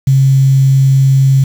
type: tone with quantisation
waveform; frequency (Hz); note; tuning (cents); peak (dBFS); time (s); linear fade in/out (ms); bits
sine; 134.8; C#3; -48; -5; 0.07-1.44; 5; 5
effects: none